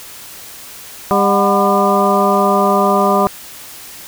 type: harmonic tone with a mistuned harmonic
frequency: 200 Hz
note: G3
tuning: 35 cents sharp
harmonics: 1 / 2 / 3 / 4 / 5 / 6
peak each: -17 / -17 / -17 / -17 / -17 / -17 dBFS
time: 1.11-3.27 s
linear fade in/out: 0 ms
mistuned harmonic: 4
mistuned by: -130 cents
effects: white hiss -34 dBFS RMS until 4.07 s